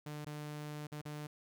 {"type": "tone with dropouts", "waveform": "sawtooth", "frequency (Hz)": 149.4, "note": "D3", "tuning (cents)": 30, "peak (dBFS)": -38, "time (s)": [0.06, 1.27], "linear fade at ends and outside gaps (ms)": 5, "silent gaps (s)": [[0.248, 0.264], [0.87, 0.919], [1.015, 1.053]], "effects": []}